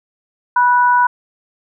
sine tone pair together, 978.7 / 1480 Hz, B5 / F#6, -16 / 0 cents, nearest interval perfect fifth, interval 716 cents, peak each -10 / -16 dBFS, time 0.56-1.07 s, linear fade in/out 5 ms, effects none

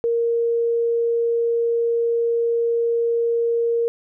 sine tone, 466.2 Hz, A#4, in tune, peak -17 dBFS, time 0.04-3.88 s, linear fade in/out 0 ms, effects none

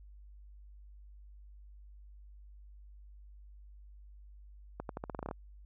accelerating click train, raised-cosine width 1 ms, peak -24 dBFS, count 11, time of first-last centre 4.8-5.312 s, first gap 92 ms, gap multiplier 0.86, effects added 50 Hz sine -51 dBFS peak until 5.65 s

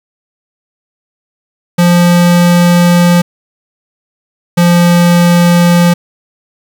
square tone pair in turn, 174.61 / 173.72 Hz, F3 / F3, 0 / -9 cents, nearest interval unison, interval 9 cents, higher first, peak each -5 dBFS, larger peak neither, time 1.78-3.22 / 4.57-5.94 s, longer first, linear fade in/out 10 ms, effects 7-bit

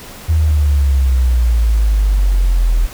sine exponential sweep, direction down, 81.1 to 39.93 Hz, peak -9 dBFS, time 0.28-2.87 s, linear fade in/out 20 ms, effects pink hiss -34 dBFS RMS until 2.93 s

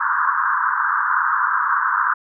white band-pass noise, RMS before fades -19 dBFS, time 0-2.14 s, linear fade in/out 10 ms, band 960 to 1600 Hz, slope 96 dB/octave, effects none

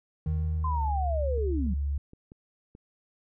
triangle tone with exponential decay, 155.5 Hz, D#3, 1 cent flat, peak -28 dBFS, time 0.26-1.83 s, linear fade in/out 2 ms, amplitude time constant 340 ms
sine tone with pitch glide, 80 to 70.86 Hz, D#2 to C#2, +49 to +39 cents, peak -26 dBFS, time 0.27-1.98 s, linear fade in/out 5 ms, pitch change -210 cents, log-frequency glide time 0.57-0.86 s
sine linear sweep, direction down, 1046.5 to 169.7 Hz, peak -29 dBFS, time 0.64-1.74 s, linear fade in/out 5 ms
clicks, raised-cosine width 3 ms, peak -35 dBFS, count 6, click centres 1.379 / 1.51 / 1.665 / 2.134 / 2.319 / 2.751 s
effects none

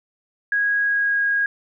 sine tone with pitch glide, 1650 to 1638.6 Hz, G#6 to G#6, -12 to -24 cents, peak -17 dBFS, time 0.52-1.46 s, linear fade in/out 2 ms, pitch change -12 cents, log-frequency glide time 0.8-1.23 s, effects none

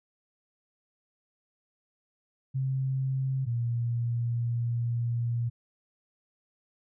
sine tone pair in turn, 132.7 / 118.27 Hz, C3 / A#2, +25 / +25 cents, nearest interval major second, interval 200 cents, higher first, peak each -26 dBFS, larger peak neither, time 2.54-3.46 / 3.46-5.5 s, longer second, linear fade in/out 20 ms, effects none

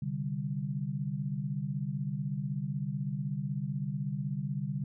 sine chord, C suspended second, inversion none, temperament equal, 130.81 / 146.83 / 196 Hz, C3 / D3 / G3, 0 / 0 / 0 cents, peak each -37 / -34 / -37 dBFS, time 0.02-4.84 s, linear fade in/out 5 ms, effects none

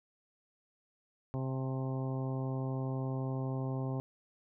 harmonic tone with a mistuned harmonic, 132 Hz, C3, 16 cents sharp, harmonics 1 / 2 / 3 / 4 / 5 / 6 / 7 / 8, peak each -34 / -40 / -44 / -46 / -48 / -50 / -51 / -52 dBFS, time 1.34-4 s, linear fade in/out 0 ms, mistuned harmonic 7, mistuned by -52 cents, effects none

